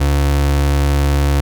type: tone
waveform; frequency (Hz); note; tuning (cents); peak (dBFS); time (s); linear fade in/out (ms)
35% pulse; 70.9; C#2; +40; -10; 0-1.41; 10
effects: none